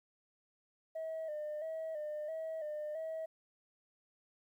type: tone with vibrato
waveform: sine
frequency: 622.3 Hz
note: D#5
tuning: in tune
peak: -36 dBFS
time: 0.95-3.26 s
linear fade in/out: 10 ms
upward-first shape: square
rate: 1.5 Hz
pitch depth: 55 cents each way
effects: tanh soft clip ceiling -36 dBFS + 12-bit